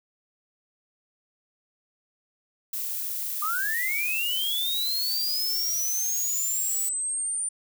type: noise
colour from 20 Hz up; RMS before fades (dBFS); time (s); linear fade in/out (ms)
violet; -31; 2.73-6.89; 2
type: linear sweep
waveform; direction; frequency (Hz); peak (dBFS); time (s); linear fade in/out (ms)
sine; up; 1186 to 9200; -26; 3.42-7.49; 5
effects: none